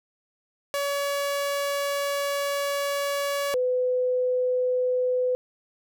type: tone pair in turn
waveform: sawtooth / sine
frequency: 566 / 502.8 Hz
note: C#5 / B4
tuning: +36 / +31 cents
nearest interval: major second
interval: 205 cents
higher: first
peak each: -21 dBFS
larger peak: neither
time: 0.74-3.54 / 3.54-5.35 s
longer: first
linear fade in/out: 0 ms
effects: none